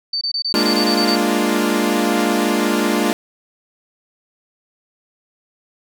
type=tone bursts; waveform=sine; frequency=4570 Hz; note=D8; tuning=48 cents flat; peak=-18 dBFS; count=10; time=0.13-1.157 s; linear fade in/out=5 ms; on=82 ms; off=23 ms
type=chord; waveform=sawtooth; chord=Bb dominant seventh; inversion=third; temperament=equal; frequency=207.7 / 233.1 / 293.7 / 349.2 Hz; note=Ab3 / Bb3 / D4 / F4; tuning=0 / 0 / 0 / 0 cents; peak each=-17 dBFS; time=0.54-3.13 s; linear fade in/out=0 ms
effects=none